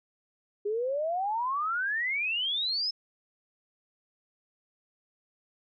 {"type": "exponential sweep", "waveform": "sine", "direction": "up", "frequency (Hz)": [401.6, 5274], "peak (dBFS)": -27, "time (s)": [0.65, 2.91], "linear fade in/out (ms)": 10, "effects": []}